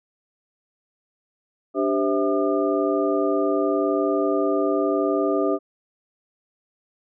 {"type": "tone cluster", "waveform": "sine", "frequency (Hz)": [291.4, 392.3, 524, 653, 1207], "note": ["D4", "G4", "C5", "E5", "D6"], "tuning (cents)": [-13, 1, 2, -17, 47], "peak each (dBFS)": [-24, -23, -27, -25, -30], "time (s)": [1.74, 5.59], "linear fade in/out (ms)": 50, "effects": []}